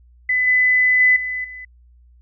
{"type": "tone with level steps", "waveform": "sine", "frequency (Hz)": 2006, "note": "B6", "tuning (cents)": 26, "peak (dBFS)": [-15, -12, -10, -22, -32], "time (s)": [0.29, 1.65], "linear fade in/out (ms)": 5, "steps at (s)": [0.47, 1, 1.16, 1.44], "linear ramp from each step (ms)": 5, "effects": ["added 60 Hz sine -47 dBFS peak until 2.21 s"]}